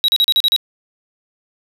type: tone bursts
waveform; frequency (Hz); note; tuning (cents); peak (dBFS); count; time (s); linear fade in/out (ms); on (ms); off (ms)
triangle; 3847; B7; -46; -9; 7; 0.04-0.563; 0; 43; 37
effects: none